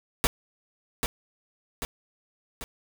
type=noise with echo; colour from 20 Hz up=pink; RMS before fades=-22 dBFS; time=0.24-0.27 s; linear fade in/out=0 ms; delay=790 ms; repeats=3; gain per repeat=-5 dB; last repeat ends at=2.64 s; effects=none